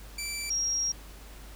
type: tone pair in turn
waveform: 15% pulse / sine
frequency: 2332 / 5617 Hz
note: D7 / F8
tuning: -13 / +9 cents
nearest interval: octave + minor third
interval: 1522 cents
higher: second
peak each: -26 dBFS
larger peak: neither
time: 0.18-0.5 / 0.5-0.92 s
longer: second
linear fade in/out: 5 ms
effects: added 50 Hz sine -45 dBFS peak until 1.55 s + pink hiss -51 dBFS RMS until 1.55 s